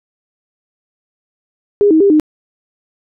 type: tone with pitch steps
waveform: sine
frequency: 408.8 / 316.8 / 399.5 / 306.4 Hz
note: G#4 / D#4 / G4 / D#4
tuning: -27 / +31 / +33 / -27 cents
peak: -6 dBFS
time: 1.81-2.198 s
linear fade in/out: 0 ms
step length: 97 ms
effects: none